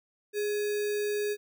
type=tone with sample-and-hold; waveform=sine; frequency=415.3 Hz; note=G#4; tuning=in tune; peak=-27 dBFS; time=0.33-1.37 s; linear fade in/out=50 ms; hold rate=2100 Hz; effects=none